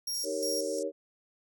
sawtooth tone with tremolo, 5590 Hz, F8, 1 cent sharp, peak -29 dBFS, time 0.07-0.79 s, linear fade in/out 5 ms, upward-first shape square, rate 2.8 Hz, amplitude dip 80%
pink band-pass noise, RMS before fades -46 dBFS, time 0.14-0.83 s, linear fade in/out 2 ms, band 5300 to 9500 Hz, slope 48 dB/octave
sine chord, Eb dominant seventh, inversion none, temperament equal, 311.1 / 392 / 466.2 / 554.4 Hz, Eb4 / G4 / Bb4 / Db5, 0 / 0 / 0 / 0 cents, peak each -38 / -37 / -35 / -34 dBFS, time 0.23-0.92 s, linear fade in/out 50 ms
effects none

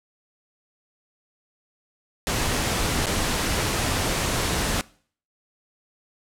pink noise with dropouts, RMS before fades -24 dBFS, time 2.27-4.81 s, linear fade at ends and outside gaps 0 ms, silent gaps 3.059-3.068 s, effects noise-tail reverb RT60 0.5 s tail -22 dB re dry + low-pass 11000 Hz 12 dB/octave

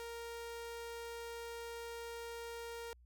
sawtooth tone, 466.2 Hz, A#4, in tune, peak -40 dBFS, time 0-2.93 s, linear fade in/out 0 ms, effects added 60 Hz sine -60 dBFS peak until 3.05 s

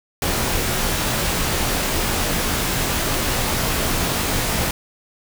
pink noise with comb filter, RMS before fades -21 dBFS, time 0.22-4.71 s, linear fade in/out 2 ms, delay 20 ms, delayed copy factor -0.55, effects none

